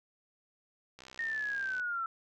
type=click train; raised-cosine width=0.2 ms; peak=-32 dBFS; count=53; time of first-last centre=0.99-1.797 s; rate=64.4 Hz
type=linear sweep; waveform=sine; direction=down; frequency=1854 to 1322 Hz; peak=-32 dBFS; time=1.19-2.06 s; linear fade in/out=2 ms
effects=none